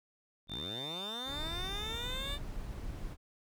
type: linear sweep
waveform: 10% pulse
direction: up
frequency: 35.61 to 587.3 Hz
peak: -34 dBFS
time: 0.47-2.39 s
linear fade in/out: 50 ms
type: tone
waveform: sine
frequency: 3592 Hz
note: A7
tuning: 35 cents sharp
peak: -39 dBFS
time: 0.48-2.39 s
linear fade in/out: 50 ms
type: noise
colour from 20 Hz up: brown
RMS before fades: -41 dBFS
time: 1.25-3.17 s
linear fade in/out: 50 ms
effects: none